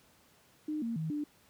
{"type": "tone with pitch steps", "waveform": "sine", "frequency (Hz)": [305.1, 230.7, 158.8, 296], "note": ["D#4", "A#3", "D#3", "D4"], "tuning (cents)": [-34, -18, 36, 14], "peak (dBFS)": -32, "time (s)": [0.68, 1.24], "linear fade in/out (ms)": 5, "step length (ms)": 140, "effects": ["pink hiss -64 dBFS RMS until 1.49 s", "high-pass 80 Hz 12 dB/octave"]}